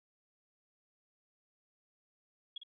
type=tone with echo; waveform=sine; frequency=3322 Hz; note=G#7; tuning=in tune; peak=-39 dBFS; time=2.56-2.58 s; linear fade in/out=5 ms; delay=54 ms; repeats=1; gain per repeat=-7 dB; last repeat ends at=2.634 s; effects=none